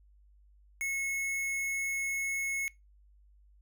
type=tone; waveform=square; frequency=2186 Hz; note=C#7; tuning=25 cents flat; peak=-32 dBFS; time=0.81-2.68 s; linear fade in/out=0 ms; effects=noise-tail reverb RT60 0.2 s tail -21 dB re dry + added 50 Hz sine -58 dBFS peak until 3.61 s